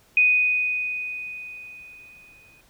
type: tone with exponential decay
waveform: sine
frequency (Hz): 2489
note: D#7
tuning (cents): 0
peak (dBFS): -13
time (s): 0.17-2.61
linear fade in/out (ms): 2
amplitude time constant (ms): 530
effects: pink hiss -58 dBFS RMS until 2.69 s